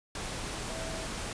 sine tone in noise, 650 Hz, E5, 24 cents flat, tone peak -42 dBFS, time 0.69-1.06 s, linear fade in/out 2 ms, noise pink, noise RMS -37 dBFS, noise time 0.15-1.33 s, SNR -8 dB, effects resampled to 22050 Hz

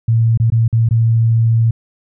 sine tone with dropouts, 114.2 Hz, A#2, 35 cents flat, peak -9 dBFS, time 0.08-1.71 s, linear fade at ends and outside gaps 5 ms, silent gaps 0.375-0.399 / 0.502-0.521 / 0.68-0.727 / 0.889-0.909 s, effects none

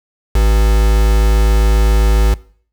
triangle tone with quantisation, 53.7 Hz, A1, 41 cents flat, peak -6 dBFS, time 0.35-2.34 s, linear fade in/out 5 ms, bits 3, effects noise-tail reverb RT60 0.5 s tail -21 dB re dry

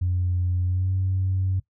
sine tone with pitch glide, 89.8 to 94.16 Hz, F2 to F#2, +49 to +31 cents, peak -20 dBFS, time 0.01-1.6 s, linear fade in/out 10 ms, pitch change +82 cents, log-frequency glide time 0.65-0.91 s, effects noise-tail reverb RT60 0.1 s tail -18 dB re dry + tanh soft clip ceiling -16 dBFS

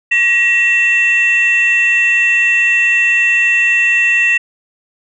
sine tone pair together, 1903.5 / 2692 Hz, A#6 / E7, +36 / +36 cents, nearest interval tritone, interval 600 cents, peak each -11 / -10 dBFS, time 0.11-4.38 s, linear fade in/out 10 ms, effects tanh soft clip ceiling -4 dBFS

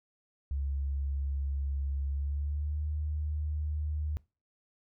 sine tone with pitch glide, 69.3 to 75.57 Hz, C#2 to D#2, 0 to -50 cents, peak -30 dBFS, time 0.51-4.17 s, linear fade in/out 0 ms, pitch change +150 cents, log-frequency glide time 2.09-2.82 s, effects noise-tail reverb RT60 0.3 s tail -22 dB re dry

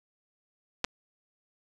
clicks, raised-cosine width 0.2 ms, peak -11 dBFS, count 2, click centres 0.843 / 0.847 s, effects resampled to 24000 Hz

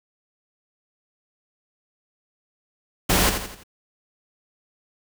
pink noise with echo, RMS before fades -19 dBFS, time 3.09-3.3 s, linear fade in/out 10 ms, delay 84 ms, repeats 4, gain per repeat -7 dB, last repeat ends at 3.636 s, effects none

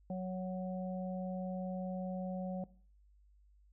harmonic tone, 185 Hz, F#3, in tune, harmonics 1 / 3 / 4, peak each -37 / -43 / -47 dBFS, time 0.1-2.64 s, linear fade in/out 2 ms, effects noise-tail reverb RT60 0.5 s tail -20 dB re dry + added 50 Hz sine -62 dBFS peak until 3.72 s

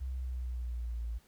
sine exponential sweep, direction down, 65.41 to 56.4 Hz, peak -34 dBFS, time 0-1.19 s, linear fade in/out 20 ms, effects pink hiss -66 dBFS RMS until 1.27 s

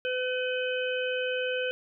harmonic tone, 506 Hz, B4, 42 cents sharp, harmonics 1 / 3 / 5 / 6, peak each -29 / -34 / -36 / -37 dBFS, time 0.05-1.71 s, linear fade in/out 0 ms, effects none

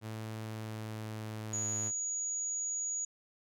sawtooth tone with pitch glide, 110 to 108.55 Hz, A2 to A2, 0 to -23 cents, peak -35 dBFS, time 0.01-1.92 s, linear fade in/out 50 ms, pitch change -23 cents, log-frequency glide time 0.33-1.64 s
sine tone, 6790 Hz, G#8, 37 cents sharp, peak -33 dBFS, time 1.53-3.05 s, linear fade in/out 5 ms
effects none

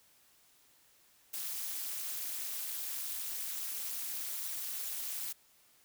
blue noise with amplitude modulation, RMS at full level -35 dBFS, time 1.33-5.33 s, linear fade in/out 10 ms, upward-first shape sine, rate 283 Hz, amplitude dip 95%, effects white hiss -66 dBFS RMS until 5.84 s

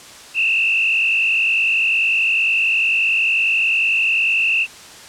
sine tone with frequency modulation, 2671 Hz, E7, 22 cents sharp, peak -14 dBFS, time 0.34-4.67 s, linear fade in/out 50 ms, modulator 51.1 Hz, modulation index 2, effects white hiss -39 dBFS RMS until 5.08 s + low-pass 8000 Hz 12 dB/octave

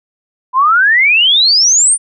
sine exponential sweep, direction up, 987.8 to 9397 Hz, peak -6 dBFS, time 0.53-1.98 s, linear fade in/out 50 ms, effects none

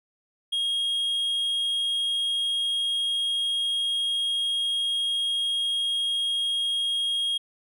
triangle tone, 3263 Hz, G#7, 31 cents flat, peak -22 dBFS, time 0.52-7.38 s, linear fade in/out 10 ms, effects none

